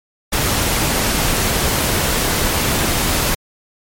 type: noise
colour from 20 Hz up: pink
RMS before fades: -17 dBFS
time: 0.32-3.35 s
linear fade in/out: 10 ms
effects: MP3 64 kbps